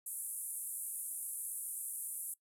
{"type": "band-pass noise", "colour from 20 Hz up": "white", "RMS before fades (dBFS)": -42, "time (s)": [0.06, 2.34], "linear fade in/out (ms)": 5, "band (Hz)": [8800, 12000], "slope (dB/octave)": 48, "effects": ["noise-tail reverb RT60 0.1 s tail -20 dB re dry"]}